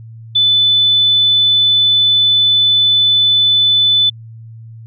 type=tone; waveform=sine; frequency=3500 Hz; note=A7; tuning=10 cents flat; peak=-8 dBFS; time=0.35-4.1 s; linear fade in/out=10 ms; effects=added 113 Hz sine -31 dBFS peak until 4.86 s